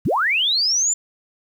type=linear sweep; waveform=sine; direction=up; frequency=61.1 to 7280 Hz; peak=-16 dBFS; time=0.05-0.94 s; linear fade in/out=10 ms; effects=8-bit